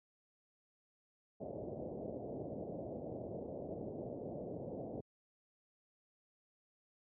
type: low-pass noise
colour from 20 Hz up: white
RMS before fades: -44 dBFS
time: 1.4-5.01 s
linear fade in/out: 10 ms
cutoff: 650 Hz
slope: 48 dB/octave
effects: high-pass 100 Hz 12 dB/octave

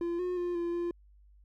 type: tone with pitch steps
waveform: triangle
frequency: 342.8 / 360.6 / 352.1 / 343.3 / 346 Hz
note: F4 / F#4 / F4 / F4 / F4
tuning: -32 / -45 / +14 / -30 / -16 cents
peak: -28 dBFS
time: 0.01-0.91 s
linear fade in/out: 2 ms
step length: 180 ms
effects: added 50 Hz sine -56 dBFS peak until 1.44 s

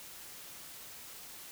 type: silence
effects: white hiss -49 dBFS RMS until 1.51 s

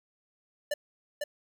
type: tone with echo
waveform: square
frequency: 587.3 Hz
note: D5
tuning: in tune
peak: -28 dBFS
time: 0.71-0.74 s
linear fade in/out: 5 ms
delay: 500 ms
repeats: 1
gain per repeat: -3 dB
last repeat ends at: 1.24 s
effects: none

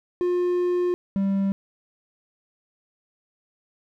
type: tone pair in turn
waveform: triangle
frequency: 356.1 / 195.97 Hz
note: F4 / G3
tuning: +34 / 0 cents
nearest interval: minor seventh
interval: 1034 cents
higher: first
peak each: -18 dBFS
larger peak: neither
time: 0.21-0.94 / 1.16-1.52 s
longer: first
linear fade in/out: 0 ms
effects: none

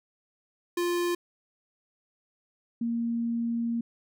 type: tone pair in turn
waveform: square / sine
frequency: 349.2 / 233.1 Hz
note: F4 / A#3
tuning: 0 / 0 cents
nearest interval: perfect fifth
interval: 700 cents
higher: first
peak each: -26 dBFS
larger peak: neither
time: 0.77-1.15 / 2.81-3.81 s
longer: second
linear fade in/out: 5 ms
effects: none

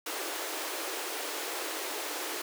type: high-pass noise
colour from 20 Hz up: pink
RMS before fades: -36 dBFS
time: 0.06-2.42 s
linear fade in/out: 5 ms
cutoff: 300 Hz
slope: 96 dB/octave
effects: none

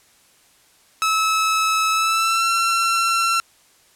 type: tone with pitch glide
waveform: sawtooth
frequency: 1298 to 1353.9 Hz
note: E6 to E6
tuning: -27 to +46 cents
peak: -13 dBFS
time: 1.02-3.4 s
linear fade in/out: 0 ms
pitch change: +73 cents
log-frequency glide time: 1.91-2.49 s
effects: white hiss -55 dBFS RMS until 3.95 s + low-pass 11000 Hz 12 dB/octave

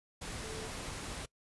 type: tone in noise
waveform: sine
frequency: 440 Hz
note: A4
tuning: in tune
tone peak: -44 dBFS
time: 0.43-0.68 s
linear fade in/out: 10 ms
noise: pink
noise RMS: -42 dBFS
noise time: 0.21-1.26 s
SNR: -5 dB
effects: noise-tail reverb RT60 0.1 s tail -22 dB re dry + resampled to 24000 Hz

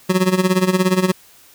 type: tone with tremolo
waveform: 25% pulse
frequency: 185 Hz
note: F#3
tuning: in tune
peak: -7 dBFS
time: 0.09-1.12 s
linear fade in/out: 10 ms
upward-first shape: sine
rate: 17 Hz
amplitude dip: 80%
effects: white hiss -48 dBFS RMS until 1.54 s

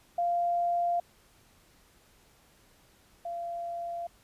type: tone pair in turn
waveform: sine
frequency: 695 / 687 Hz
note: F5 / F5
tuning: -9 / -29 cents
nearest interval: unison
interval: 20 cents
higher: first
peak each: -25 / -33 dBFS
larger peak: first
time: 0.18-1 / 3.25-4.07 s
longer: neither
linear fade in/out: 5 ms
effects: pink hiss -62 dBFS RMS until 4.23 s + resampled to 32000 Hz

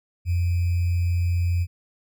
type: tone with sample-and-hold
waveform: sine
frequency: 87.31 Hz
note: F2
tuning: in tune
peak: -19 dBFS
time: 0.25-1.67 s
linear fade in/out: 50 ms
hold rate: 2450 Hz
effects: none

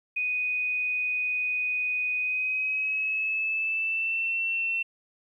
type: tone with pitch glide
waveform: sine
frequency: 2489 to 2699 Hz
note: D#7 to E7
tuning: 0 to +40 cents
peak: -25 dBFS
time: 0.16-4.83 s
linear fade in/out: 10 ms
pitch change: +140 cents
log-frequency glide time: 2.17-4.35 s
effects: 11-bit

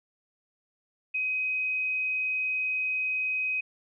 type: tone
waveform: sine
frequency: 2521 Hz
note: D#7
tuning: 22 cents sharp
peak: -26 dBFS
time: 1.14-3.61 s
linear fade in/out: 10 ms
effects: none

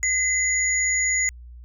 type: tone pair together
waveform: sine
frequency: 2034 / 6842 Hz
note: C7 / A8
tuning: -50 / -49 cents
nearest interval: octave + major sixth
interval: 2101 cents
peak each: -22 dBFS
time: 0.03-1.29 s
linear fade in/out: 0 ms
effects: added 60 Hz sine -39 dBFS peak until 1.64 s

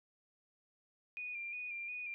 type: tone with vibrato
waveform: sine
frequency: 2426 Hz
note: D#7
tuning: 44 cents flat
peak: -40 dBFS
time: 1.17-2.14 s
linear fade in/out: 0 ms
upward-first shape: square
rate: 2.8 Hz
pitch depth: 32 cents each way
effects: none

